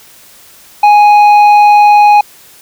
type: tone with tanh clipping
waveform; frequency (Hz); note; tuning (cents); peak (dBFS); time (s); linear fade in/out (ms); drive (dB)
triangle; 830.6; G#5; 0; -3; 0.83-2.21; 5; 11
effects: white hiss -39 dBFS RMS until 2.61 s